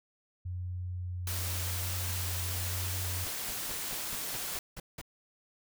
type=tone; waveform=sine; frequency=89.9 Hz; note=F#2; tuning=49 cents flat; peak=-34 dBFS; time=0.45-3.25 s; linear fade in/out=10 ms
type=noise; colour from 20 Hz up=white; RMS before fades=-37 dBFS; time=1.27-4.59 s; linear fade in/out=2 ms
type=noise bursts; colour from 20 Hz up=pink; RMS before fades=-42 dBFS; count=9; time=3.26-5.015 s; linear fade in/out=5 ms; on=35 ms; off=180 ms
effects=none